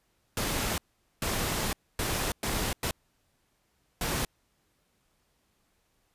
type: noise bursts at uneven times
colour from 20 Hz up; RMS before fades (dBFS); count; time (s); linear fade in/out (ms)
pink; -30; 6; 0.37-0.78 / 1.22-1.73 / 1.99-2.32 / 2.43-2.73 / 2.83-2.91 / 4.01-4.25; 2
effects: pink hiss -72 dBFS RMS until 6.14 s + resampled to 32000 Hz